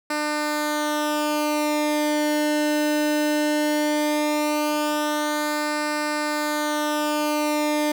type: tone with flanger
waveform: sawtooth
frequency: 300 Hz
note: D4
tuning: 37 cents sharp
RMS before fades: -23 dBFS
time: 0.1-7.92 s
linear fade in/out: 5 ms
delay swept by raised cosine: 0.31 to 0.88 ms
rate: 0.17 Hz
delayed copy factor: -0.7
effects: none